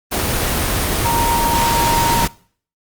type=tone in noise; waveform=sine; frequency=932.3 Hz; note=A#5; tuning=in tune; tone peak=-15 dBFS; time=1.04-2.26 s; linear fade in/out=20 ms; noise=pink; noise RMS=-18 dBFS; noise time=0.11-2.28 s; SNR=0 dB; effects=noise-tail reverb RT60 0.5 s tail -22 dB re dry + Opus 24 kbps